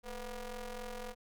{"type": "ring-modulated tone", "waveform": "sawtooth", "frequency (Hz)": 238.1, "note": "A#3", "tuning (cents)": 37, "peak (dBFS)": -34, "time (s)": [0.03, 1.15], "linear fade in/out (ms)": 50, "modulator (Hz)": 260, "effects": []}